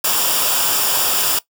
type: noise with comb filter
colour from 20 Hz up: white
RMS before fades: -17 dBFS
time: 0.04-1.39 s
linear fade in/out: 5 ms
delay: 0.48 ms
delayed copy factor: -0.65
effects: noise-tail reverb RT60 0.1 s tail -18 dB re dry

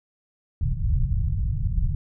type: low-pass noise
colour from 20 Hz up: pink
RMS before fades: -23 dBFS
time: 0.61-1.95 s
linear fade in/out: 2 ms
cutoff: 150 Hz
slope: 48 dB/octave
effects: none

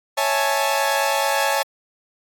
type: chord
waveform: sawtooth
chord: A major seventh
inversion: first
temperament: equal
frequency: 554.4 / 659.3 / 830.6 / 880 Hz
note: C#5 / E5 / G#5 / A5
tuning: 0 / 0 / 0 / 0 cents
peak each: -19 / -23 / -20 / -19 dBFS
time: 0.17-1.63 s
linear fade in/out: 10 ms
effects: AAC 64 kbps

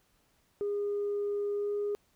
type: tone with pitch glide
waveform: sine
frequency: 408.5 to 411.1 Hz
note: G#4 to G#4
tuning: -29 to -18 cents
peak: -28 dBFS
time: 0.61-1.95 s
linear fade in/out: 0 ms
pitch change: +11 cents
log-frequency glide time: 1.53-1.72 s
effects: tanh soft clip ceiling -26 dBFS + pink hiss -70 dBFS RMS until 2.15 s

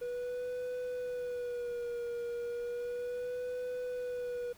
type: tone with vibrato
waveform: triangle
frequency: 486.4 Hz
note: B4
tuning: 26 cents flat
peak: -33 dBFS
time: 0.01-4.53 s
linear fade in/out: 10 ms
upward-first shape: sine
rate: 0.34 Hz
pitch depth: 40 cents each way
effects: pink hiss -60 dBFS RMS until 4.57 s

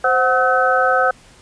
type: tone cluster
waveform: sine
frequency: 521 / 741 / 1287 / 1518 Hz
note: C5 / F#5 / E6 / F#6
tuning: -7 / +2 / -42 / +44 cents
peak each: -18 dBFS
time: 0.04-1.11 s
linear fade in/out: 5 ms
effects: pink hiss -47 dBFS RMS until 1.41 s + resampled to 22050 Hz

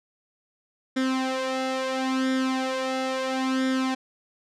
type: tone with flanger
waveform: sawtooth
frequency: 261.6 Hz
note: C4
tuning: in tune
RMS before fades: -26 dBFS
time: 0.96-3.95 s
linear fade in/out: 10 ms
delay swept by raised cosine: 0.56 to 2.36 ms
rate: 0.74 Hz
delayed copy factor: +0.75
effects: low-pass 6000 Hz 12 dB/octave

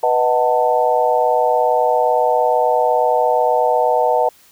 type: chord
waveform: sine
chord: B dominant seventh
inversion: none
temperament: equal with one note detuned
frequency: 493.9 / 622.3 / 740 / 888.2 Hz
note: B4 / D#5 / F#5 / A5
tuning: 0 / 0 / 0 / +16 cents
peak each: -18 dBFS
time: 0.03-4.29 s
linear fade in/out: 5 ms
effects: white hiss -50 dBFS RMS until 4.51 s

